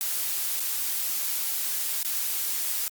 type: noise with dropouts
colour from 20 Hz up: blue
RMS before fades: -28 dBFS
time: 0.01-2.88 s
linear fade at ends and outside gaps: 0 ms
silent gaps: 0.597-0.603 / 2.029-2.048 s
effects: Opus 48 kbps